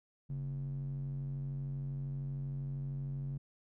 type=tone with band-pass filter; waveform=square; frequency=46.43 Hz; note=F#1; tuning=7 cents sharp; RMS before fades=-39 dBFS; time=0.29-3.38 s; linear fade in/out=10 ms; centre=150 Hz; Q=5.3; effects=none